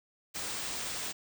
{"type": "band-stop noise", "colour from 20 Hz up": "white", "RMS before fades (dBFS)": -37, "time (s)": [0.34, 1.13], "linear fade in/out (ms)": 20, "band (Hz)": [9600, 16000], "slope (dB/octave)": 96, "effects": []}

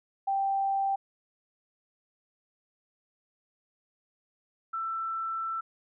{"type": "tone pair in turn", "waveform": "sine", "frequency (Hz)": [784, 1333.1], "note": ["G5", "E6"], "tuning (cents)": [0, 19], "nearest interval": "major sixth", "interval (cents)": 919, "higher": "second", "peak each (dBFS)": [-25, -30], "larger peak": "first", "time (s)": [[0.27, 0.96], [4.73, 5.61]], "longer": "second", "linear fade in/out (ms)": 10, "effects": []}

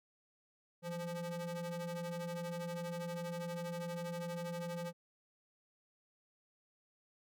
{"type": "ring-modulated tone", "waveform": "square", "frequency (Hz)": 174.61, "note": "F3", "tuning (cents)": 0, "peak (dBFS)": -37, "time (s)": [0.82, 4.93], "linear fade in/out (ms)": 50, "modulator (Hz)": 343, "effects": []}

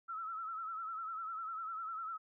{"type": "tone with vibrato", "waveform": "sine", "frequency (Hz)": 1318.5, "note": "E6", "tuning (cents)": 0, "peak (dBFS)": -39, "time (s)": [0.08, 2.18], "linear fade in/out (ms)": 20, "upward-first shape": "sine", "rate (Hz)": 10, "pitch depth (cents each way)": 65, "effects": []}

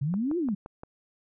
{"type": "exponential two-way sweep", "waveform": "sine", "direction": "up then down", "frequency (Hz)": [130.81, 365.9, 185.3], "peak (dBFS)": -25, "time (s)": [0.01, 0.55], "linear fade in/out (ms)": 10, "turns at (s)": 0.38}
{"type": "click train", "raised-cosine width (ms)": 1, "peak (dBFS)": -26, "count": 5, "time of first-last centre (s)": [0.14, 0.834], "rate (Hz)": 5.76}
{"effects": []}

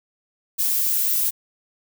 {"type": "noise", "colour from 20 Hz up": "violet", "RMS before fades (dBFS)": -21, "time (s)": [0.58, 1.31], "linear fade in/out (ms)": 20, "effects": []}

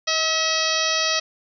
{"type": "harmonic tone with a mistuned harmonic", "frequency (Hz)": 643, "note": "E5", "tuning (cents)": -43, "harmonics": [1, 2, 3, 4, 5, 6, 7, 8, 9], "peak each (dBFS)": [-28, -28, -28, -28, -28, -28, -28, -28, -28], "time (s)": [0.07, 1.2], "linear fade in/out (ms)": 10, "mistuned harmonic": 1, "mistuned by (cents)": -22, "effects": []}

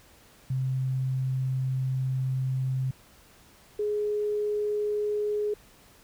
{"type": "tone pair in turn", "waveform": "sine", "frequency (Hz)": [130.81, 418.2], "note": ["C3", "G#4"], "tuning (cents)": [0, 12], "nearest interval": "octave + minor sixth", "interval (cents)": 2012, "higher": "second", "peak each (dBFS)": -25, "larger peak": "neither", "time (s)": [[0.5, 2.91], [3.79, 5.54]], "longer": "first", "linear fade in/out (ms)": 5, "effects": ["pink hiss -56 dBFS RMS until 6.03 s"]}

